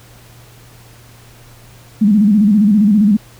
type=tone with vibrato; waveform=sine; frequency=207.7 Hz; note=G#3; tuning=in tune; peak=-7 dBFS; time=2.01-3.17 s; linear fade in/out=10 ms; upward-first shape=square; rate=15 Hz; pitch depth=86 cents each way; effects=added 118 Hz sine -42 dBFS peak until 3.39 s + pink hiss -44 dBFS RMS until 3.39 s